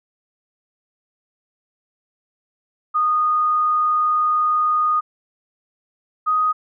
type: tone pair in turn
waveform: sine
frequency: 1233 / 1248.8 Hz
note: D#6 / D#6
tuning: -16 / +6 cents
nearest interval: unison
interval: 22 cents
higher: second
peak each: -15 / -15 dBFS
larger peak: neither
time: 2.94-5.01 / 6.26-6.53 s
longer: first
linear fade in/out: 20 ms
effects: none